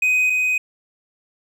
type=tone pair in turn; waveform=triangle; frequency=2506 / 2506 Hz; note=D#7 / D#7; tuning=+12 / +12 cents; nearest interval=unison; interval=0 cents; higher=neither; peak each=-13 / -15 dBFS; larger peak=first; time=0.02-0.3 / 0.3-0.58 s; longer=neither; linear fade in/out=5 ms; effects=none